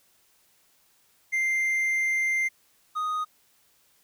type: tone pair in turn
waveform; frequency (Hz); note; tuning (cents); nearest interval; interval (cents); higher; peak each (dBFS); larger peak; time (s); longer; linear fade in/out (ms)
triangle; 2093 / 1244.5; C7 / D#6; 0 / 0; major sixth; 900; first; -21 / -24; first; 1.32-2.49 / 2.95-3.25; first; 20
effects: white hiss -64 dBFS RMS until 4.03 s